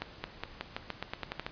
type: accelerating click train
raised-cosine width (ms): 0.3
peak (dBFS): -18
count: 12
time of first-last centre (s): 0.02-1.465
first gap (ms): 220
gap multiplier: 0.89
effects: pink hiss -51 dBFS RMS until 1.51 s + resampled to 11025 Hz